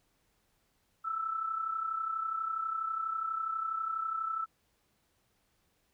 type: tone with amplitude modulation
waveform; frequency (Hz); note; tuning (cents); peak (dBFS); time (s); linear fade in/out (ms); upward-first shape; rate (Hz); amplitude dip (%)
sine; 1318.5; E6; 0; -29; 1.04-4.46; 20; sine; 32.2; 60
effects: pink hiss -74 dBFS RMS until 5.93 s